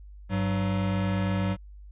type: tone pair together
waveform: square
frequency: 100 / 188.77 Hz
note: G2 / F#3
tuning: +35 / +35 cents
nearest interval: major seventh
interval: 1100 cents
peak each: -28 dBFS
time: 0.29-1.57 s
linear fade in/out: 50 ms
effects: added 50 Hz sine -43 dBFS peak until 1.91 s + resampled to 8000 Hz